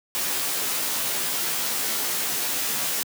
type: noise with comb filter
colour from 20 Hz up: white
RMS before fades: -26 dBFS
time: 0.15-3.03 s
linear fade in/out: 0 ms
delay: 14 ms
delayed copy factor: +0.9
effects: high-pass 150 Hz 12 dB/octave